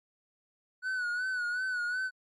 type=tone with vibrato; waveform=triangle; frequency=1480 Hz; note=F#6; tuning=in tune; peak=-28 dBFS; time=0.82-2.11 s; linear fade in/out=50 ms; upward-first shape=sine; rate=2.7 Hz; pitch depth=58 cents each way; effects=MP3 48 kbps